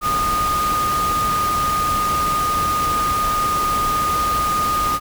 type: tone in noise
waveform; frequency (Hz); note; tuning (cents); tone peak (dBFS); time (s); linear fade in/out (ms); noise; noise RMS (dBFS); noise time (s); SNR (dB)
sine; 1229; D#6; -22; -17; 0.01-5; 50; pink; -26; 0.01-5; +6
effects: none